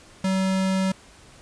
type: tone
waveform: square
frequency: 190 Hz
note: F#3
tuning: 46 cents sharp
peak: -21 dBFS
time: 0.24-0.92 s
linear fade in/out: 5 ms
effects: pink hiss -50 dBFS RMS until 1.41 s + resampled to 22050 Hz